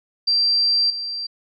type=tone with level steps; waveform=sine; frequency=4710 Hz; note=D8; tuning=4 cents sharp; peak=-15 / -25 dBFS; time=0.27-1.27 s; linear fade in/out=10 ms; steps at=0.9 s; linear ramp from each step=2 ms; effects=none